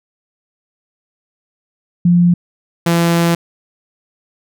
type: tone pair in turn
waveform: sine / sawtooth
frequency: 174.61 / 169.35 Hz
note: F3 / E3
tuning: 0 / +47 cents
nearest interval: minor second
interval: 53 cents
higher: first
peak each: -7 dBFS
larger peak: neither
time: 2.05-2.34 / 2.86-3.35 s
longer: second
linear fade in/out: 5 ms
effects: none